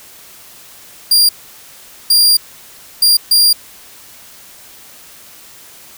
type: tone bursts at uneven times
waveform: sawtooth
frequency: 4784 Hz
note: D8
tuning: 31 cents sharp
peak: -4 dBFS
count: 4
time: 1.11-1.29 / 2.1-2.37 / 3.02-3.17 / 3.31-3.53 s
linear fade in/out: 5 ms
effects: white hiss -39 dBFS RMS until 5.97 s